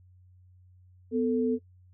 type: tone pair together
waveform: sine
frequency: 248.9 / 443.5 Hz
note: B3 / A4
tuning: +14 / +14 cents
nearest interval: minor seventh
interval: 1000 cents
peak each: -26 dBFS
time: 1.11-1.59 s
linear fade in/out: 50 ms
effects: noise-tail reverb RT60 0.1 s tail -19 dB re dry + added 91 Hz sine -54 dBFS peak until 1.93 s